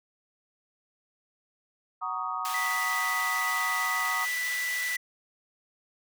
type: chord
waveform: sine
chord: D# minor seventh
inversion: first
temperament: just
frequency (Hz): 746.7 / 933.4 / 1120.1 / 1244.5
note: F#5 / A#5 / C#6 / D#6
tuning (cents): +16 / +2 / +18 / 0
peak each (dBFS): -38 / -36 / -36 / -32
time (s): 2.01-4.26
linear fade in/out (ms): 20
type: high-pass noise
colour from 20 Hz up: pink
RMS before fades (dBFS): -37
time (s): 2.45-4.96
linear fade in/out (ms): 0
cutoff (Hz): 1800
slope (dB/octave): 12
type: tone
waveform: triangle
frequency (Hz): 1975.5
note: B6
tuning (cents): 0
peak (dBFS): -27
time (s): 2.54-4.97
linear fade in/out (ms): 5
effects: none